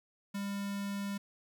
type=tone with notch filter; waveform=square; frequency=200 Hz; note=G3; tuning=35 cents sharp; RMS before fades=-37 dBFS; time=0.34-1.18 s; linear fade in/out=10 ms; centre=520 Hz; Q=1.4; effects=11-bit